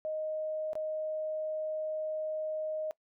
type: tone with dropouts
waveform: sine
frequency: 622.3 Hz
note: D#5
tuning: in tune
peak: -32 dBFS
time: 0.05-2.91 s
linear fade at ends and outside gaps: 0 ms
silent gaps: 0.732-0.754 s
effects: noise-tail reverb RT60 0.1 s tail -22 dB re dry